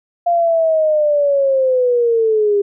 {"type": "linear sweep", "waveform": "sine", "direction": "down", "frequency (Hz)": [697, 400], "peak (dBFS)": -11, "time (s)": [0.26, 2.62], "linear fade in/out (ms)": 10, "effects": []}